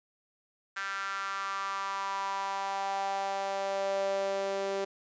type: tone with high-pass filter sweep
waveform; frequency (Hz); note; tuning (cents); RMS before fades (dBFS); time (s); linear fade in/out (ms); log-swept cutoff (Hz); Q
sawtooth; 196; G3; 0; -33; 0.76-4.85; 10; 1500 to 460; 5
effects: resampled to 16000 Hz